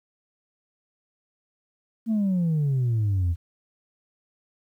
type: exponential sweep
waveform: sine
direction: down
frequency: 230 to 81.9 Hz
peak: -18 dBFS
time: 2.06-3.36 s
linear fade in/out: 50 ms
effects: tanh soft clip ceiling -19 dBFS + 10-bit